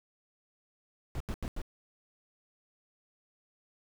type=noise bursts; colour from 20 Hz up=brown; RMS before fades=-35 dBFS; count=4; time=1.15-1.617 s; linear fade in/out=0 ms; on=53 ms; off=85 ms; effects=none